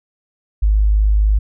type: tone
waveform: sine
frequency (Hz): 51.91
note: G#1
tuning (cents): 0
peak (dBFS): -10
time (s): 0.62-1.39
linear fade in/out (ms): 10
effects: none